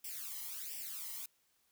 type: noise with flanger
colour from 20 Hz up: blue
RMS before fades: -44 dBFS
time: 0.04-1.26 s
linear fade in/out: 5 ms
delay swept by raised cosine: 0.37 to 1 ms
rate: 1.4 Hz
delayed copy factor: +0.9
effects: white hiss -75 dBFS RMS until 1.71 s